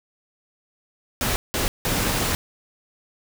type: noise bursts at uneven times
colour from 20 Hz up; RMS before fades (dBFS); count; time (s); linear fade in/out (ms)
pink; -23; 3; 1.21-1.36 / 1.54-1.68 / 1.85-2.35; 0
effects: none